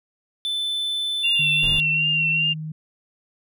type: tone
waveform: triangle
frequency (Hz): 3520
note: A7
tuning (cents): 0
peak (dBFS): -21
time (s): 0.45-1.8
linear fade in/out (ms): 0
type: tone with vibrato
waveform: sine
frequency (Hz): 2752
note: F7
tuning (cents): -26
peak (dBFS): -18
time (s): 1.23-2.54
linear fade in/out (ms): 20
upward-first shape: triangle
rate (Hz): 2.6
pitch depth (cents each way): 44
type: tone with pitch glide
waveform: sine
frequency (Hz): 150.5 to 156.17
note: D3 to D#3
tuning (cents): +43 to +7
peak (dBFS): -28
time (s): 1.39-2.72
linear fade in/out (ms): 5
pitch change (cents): +64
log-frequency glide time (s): 1.58-2.33
type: noise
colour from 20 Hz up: brown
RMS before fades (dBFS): -30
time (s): 1.63-1.79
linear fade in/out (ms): 2
effects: none